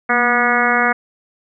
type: harmonic tone with a mistuned harmonic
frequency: 242.4 Hz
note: B3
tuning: 32 cents flat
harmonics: 1 / 2 / 3 / 4 / 5 / 6 / 7 / 8 / 9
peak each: -23 / -23 / -20 / -25 / -20 / -19 / -21 / -22 / -22 dBFS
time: 0.09-0.93 s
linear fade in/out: 10 ms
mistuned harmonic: 1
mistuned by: -51 cents
effects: none